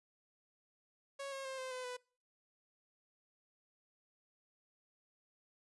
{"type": "tone with pitch steps", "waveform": "sawtooth", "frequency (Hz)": [553, 541.3, 529.9, 518.7, 507.7, 497], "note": ["C#5", "C#5", "C5", "C5", "B4", "B4"], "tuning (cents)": [-4, -41, 22, -15, 48, 11], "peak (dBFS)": -38, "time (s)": [1.19, 1.97], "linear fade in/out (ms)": 10, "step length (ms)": 130, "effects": ["noise-tail reverb RT60 0.4 s tail -24 dB re dry", "resampled to 24000 Hz"]}